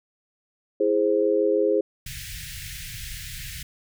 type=chord; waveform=sine; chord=E augmented; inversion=none; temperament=equal; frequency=329.6 / 415.3 / 523.3 Hz; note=E4 / G#4 / B#4; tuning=0 / 0 / 0 cents; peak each=-25 / -21 / -23 dBFS; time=0.8-1.81 s; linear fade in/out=5 ms
type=band-stop noise; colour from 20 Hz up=pink; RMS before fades=-36 dBFS; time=2.06-3.63 s; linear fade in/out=5 ms; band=150 to 1700 Hz; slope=48 dB/octave
effects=none